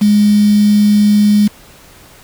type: tone with quantisation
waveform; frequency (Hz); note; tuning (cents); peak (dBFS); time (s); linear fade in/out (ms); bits
sine; 207.7; G#3; 0; -6; 0.01-1.48; 10; 4
effects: pink hiss -41 dBFS RMS until 2.23 s